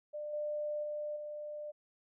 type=tone with level steps; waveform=sine; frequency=597 Hz; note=D5; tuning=28 cents sharp; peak=-38 / -34 / -36 / -40 dBFS; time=0.13-1.72 s; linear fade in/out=20 ms; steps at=0.33 / 0.83 / 1.16 s; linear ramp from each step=5 ms; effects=none